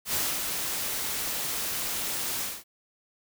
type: noise with ADSR envelope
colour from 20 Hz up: white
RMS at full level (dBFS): -27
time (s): 0.05-2.64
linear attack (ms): 86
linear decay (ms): 250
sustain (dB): -4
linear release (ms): 220
effects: none